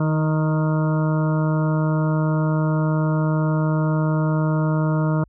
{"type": "harmonic tone with a mistuned harmonic", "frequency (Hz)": 155.56, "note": "D#3", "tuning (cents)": 0, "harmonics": [1, 2, 3, 4, 6, 7, 8, 9], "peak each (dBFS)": [-18, -26, -33, -29, -33, -36, -35, -36], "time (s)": [0, 5.24], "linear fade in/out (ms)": 5, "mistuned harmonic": 2, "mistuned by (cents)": 15, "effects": ["added 50 Hz sine -51 dBFS peak until 5.28 s"]}